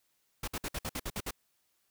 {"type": "noise bursts", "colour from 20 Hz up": "pink", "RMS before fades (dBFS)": -36, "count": 9, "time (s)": [0.43, 1.309], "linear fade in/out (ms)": 5, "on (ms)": 47, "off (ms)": 57, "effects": ["white hiss -75 dBFS RMS until 1.9 s"]}